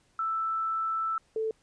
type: tone pair in turn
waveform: sine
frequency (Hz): 1322 / 441.2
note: E6 / A4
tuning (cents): +5 / +5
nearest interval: octave + perfect fifth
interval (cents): 1900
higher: first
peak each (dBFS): -27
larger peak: neither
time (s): 0.19-1.18 / 1.36-1.51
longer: first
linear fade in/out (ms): 2
effects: pink hiss -67 dBFS RMS until 1.62 s + resampled to 22050 Hz